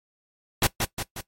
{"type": "noise with echo", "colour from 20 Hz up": "pink", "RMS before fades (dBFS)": -19, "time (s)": [0.62, 0.67], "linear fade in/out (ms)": 5, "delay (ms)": 180, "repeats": 3, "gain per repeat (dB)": -5, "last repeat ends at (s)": 1.21, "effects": ["noise-tail reverb RT60 0.1 s tail -18 dB re dry", "MP3 64 kbps"]}